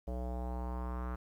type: tone with low-pass filter sweep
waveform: square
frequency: 61.74 Hz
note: B1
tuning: in tune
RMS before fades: -38 dBFS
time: 0.07-1.16 s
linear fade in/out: 10 ms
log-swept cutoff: 610 to 1300 Hz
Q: 3.2
effects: 11-bit